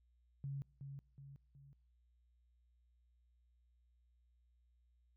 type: tone with echo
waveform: sine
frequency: 138.59 Hz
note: C#3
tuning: in tune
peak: -40 dBFS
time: 0.44-0.62 s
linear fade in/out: 0 ms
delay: 370 ms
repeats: 3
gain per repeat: -6 dB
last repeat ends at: 1.73 s
effects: noise-tail reverb RT60 0.6 s tail -25 dB re dry + added 60 Hz sine -70 dBFS peak until 5.16 s